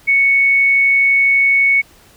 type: tone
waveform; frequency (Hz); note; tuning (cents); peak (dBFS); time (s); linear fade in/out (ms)
sine; 2217; C#7; 0; -9; 0.07-1.82; 20
effects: pink hiss -47 dBFS RMS until 2.16 s